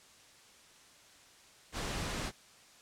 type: noise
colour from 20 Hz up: pink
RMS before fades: -37 dBFS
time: 1.72-2.32 s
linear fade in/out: 50 ms
effects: white hiss -59 dBFS RMS until 2.81 s + low-pass 8000 Hz 12 dB/octave